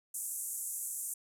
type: band-pass noise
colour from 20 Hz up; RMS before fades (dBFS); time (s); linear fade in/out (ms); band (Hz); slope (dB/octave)
pink; -39; 0.14-1.14; 5; 7300 to 13000; 48
effects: none